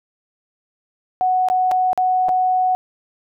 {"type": "tone with dropouts", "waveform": "sine", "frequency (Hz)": 740, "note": "F#5", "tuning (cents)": 0, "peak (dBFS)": -14, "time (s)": [1.21, 2.75], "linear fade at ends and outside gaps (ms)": 0, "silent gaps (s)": [[1.486, 1.5], [1.713, 1.717], [1.931, 1.976], [2.285, 2.291]], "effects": []}